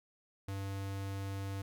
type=tone; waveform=square; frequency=98 Hz; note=G2; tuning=in tune; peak=-38 dBFS; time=0.48-1.62 s; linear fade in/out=5 ms; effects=13-bit